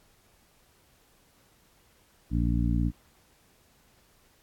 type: harmonic tone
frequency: 58.27 Hz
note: A#1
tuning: in tune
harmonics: 1 / 2 / 3 / 4 / 5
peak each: -26 / -29 / -31 / -32 / -33 dBFS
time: 2.3-2.92 s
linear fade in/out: 50 ms
effects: pink hiss -63 dBFS RMS until 4.42 s + AAC 64 kbps